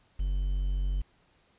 triangle tone with quantisation, 47 Hz, F#1, 28 cents sharp, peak -24 dBFS, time 0.19-1.02 s, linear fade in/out 10 ms, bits 9, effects pink hiss -66 dBFS RMS until 1.58 s + resampled to 8000 Hz

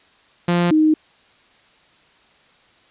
sawtooth / sine tone pair in turn, 174.2 / 310.9 Hz, F3 / D#4, -4 / -1 cents, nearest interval minor seventh, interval 1003 cents, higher second, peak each -11 dBFS, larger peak neither, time 0.48-0.71 / 0.71-0.94 s, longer neither, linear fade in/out 5 ms, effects white hiss -54 dBFS RMS until 2.9 s + resampled to 8000 Hz

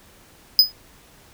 square tone with exponential decay, 5010 Hz, D#8, 11 cents sharp, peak -6 dBFS, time 0.59-0.72 s, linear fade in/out 1 ms, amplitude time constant 28 ms, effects pink hiss -51 dBFS RMS until 1.33 s

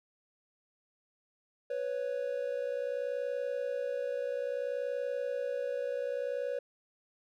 triangle tone pair together, 494.4 / 555 Hz, B4 / C#5, +2 / +2 cents, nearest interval major second, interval 200 cents, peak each -33 / -33 dBFS, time 1.7-6.59 s, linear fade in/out 5 ms, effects none

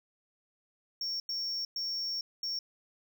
triangle tone bursts at uneven times, 5490 Hz, F8, 31 cents flat, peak -31 dBFS, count 4, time 1.01-1.2 / 1.29-1.65 / 1.76-2.21 / 2.43-2.59 s, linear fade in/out 2 ms, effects none

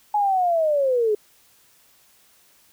sine linear sweep, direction down, 847 to 410 Hz, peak -17 dBFS, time 0.14-1.15 s, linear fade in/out 5 ms, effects white hiss -57 dBFS RMS until 2.72 s

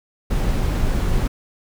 brown noise, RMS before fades -19 dBFS, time 0.3-1.28 s, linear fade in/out 10 ms, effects none

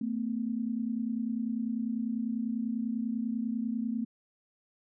sine tone pair together, 223.5 / 253.6 Hz, A3 / B3, +27 / +46 cents, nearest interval major second, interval 219 cents, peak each -31 / -34 dBFS, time 0.01-4.05 s, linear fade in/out 5 ms, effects none

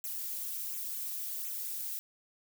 violet noise with flanger, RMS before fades -38 dBFS, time 0.04-1.99 s, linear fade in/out 0 ms, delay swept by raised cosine 0.2 to 6 ms, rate 1.4 Hz, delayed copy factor -0.9, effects none

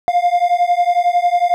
triangle beating tone pair, 699 / 710 Hz, F5 / F5, +1 / +28 cents, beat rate 11 Hz, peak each -13 dBFS, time 0.08-1.54 s, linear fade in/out 0 ms, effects none

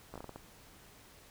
slowing click train, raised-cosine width 1 ms, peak -30 dBFS, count 7, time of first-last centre 0.14-0.36 s, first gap 16 ms, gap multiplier 1.33, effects pink hiss -58 dBFS RMS until 1.3 s

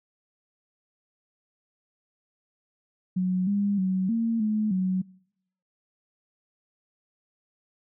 sine tone with pitch steps, 183.9 / 201.9 / 187.4 / 228.5 / 214.2 / 186.2 Hz, F#3 / G#3 / F#3 / A#3 / A3 / F#3, -10 / -49 / +22 / -34 / -46 / +11 cents, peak -22 dBFS, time 3.16-5.02 s, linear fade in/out 10 ms, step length 310 ms, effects noise-tail reverb RT60 0.8 s tail -26 dB re dry

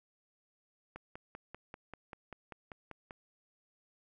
click train, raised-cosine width 0.5 ms, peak -30 dBFS, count 12, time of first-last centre 0.96-3.108 s, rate 5.12 Hz, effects none

